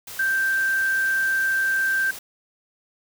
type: tone in noise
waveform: sine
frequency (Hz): 1568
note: G6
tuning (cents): 0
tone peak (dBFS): -19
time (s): 0.19-2.11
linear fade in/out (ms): 5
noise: white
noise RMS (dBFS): -37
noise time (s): 0.07-2.19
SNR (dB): +15
effects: none